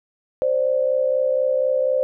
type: tone pair together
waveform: sine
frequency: 523.2 / 587.3 Hz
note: C5 / D5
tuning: 0 / 0 cents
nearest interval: major second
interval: 200 cents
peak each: -18 / -22 dBFS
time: 0.42-2.03 s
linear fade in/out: 0 ms
effects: none